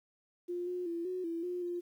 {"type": "tone with pitch steps", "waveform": "sine", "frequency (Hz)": [352.4, 359.3, 338.4, 367, 333.8, 356.9, 350.1], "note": ["F4", "F4", "E4", "F#4", "E4", "F4", "F4"], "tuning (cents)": [16, 49, 45, -14, 22, 38, 4], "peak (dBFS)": -34, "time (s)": [0.48, 1.81], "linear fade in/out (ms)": 20, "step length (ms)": 190, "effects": ["11-bit"]}